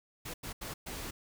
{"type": "noise bursts at uneven times", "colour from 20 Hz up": "pink", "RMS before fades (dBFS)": -41, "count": 4, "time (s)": [[0.25, 0.34], [0.43, 0.53], [0.61, 0.74], [0.86, 1.11]], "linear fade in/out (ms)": 10, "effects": []}